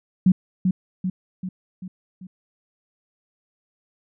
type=tone with echo; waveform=sine; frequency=185 Hz; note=F#3; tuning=in tune; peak=-11 dBFS; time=0.26-0.32 s; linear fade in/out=5 ms; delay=390 ms; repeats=5; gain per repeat=-5 dB; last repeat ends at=2.27 s; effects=none